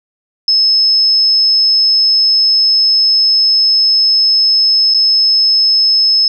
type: tone with dropouts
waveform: sine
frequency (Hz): 5200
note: E8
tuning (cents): -24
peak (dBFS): -7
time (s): 0.48-6.28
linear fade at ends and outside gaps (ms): 2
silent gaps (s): 4.939-4.945
effects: none